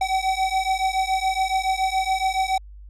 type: beating tone pair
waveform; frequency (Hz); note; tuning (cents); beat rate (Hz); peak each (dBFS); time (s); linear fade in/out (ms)
square; 759 / 766.1; F#5 / G5; +44 / -40; 7.1; -24; 0.01-2.58; 5
effects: added 50 Hz sine -39 dBFS peak until 2.89 s + low-pass 8000 Hz 12 dB/octave